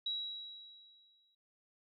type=tone with exponential decay; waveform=sine; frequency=3876 Hz; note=B7; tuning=33 cents flat; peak=-33 dBFS; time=0.06-1.35 s; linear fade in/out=5 ms; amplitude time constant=280 ms; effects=none